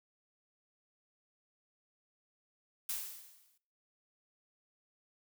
blue noise with exponential decay, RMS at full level -35 dBFS, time 2.89-3.58 s, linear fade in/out 5 ms, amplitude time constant 150 ms, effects noise-tail reverb RT60 0.5 s tail -20 dB re dry

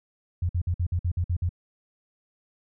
sine tone bursts, 87.6 Hz, F2, 6 cents sharp, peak -22 dBFS, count 9, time 0.42-1.492 s, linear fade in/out 5 ms, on 72 ms, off 53 ms, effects none

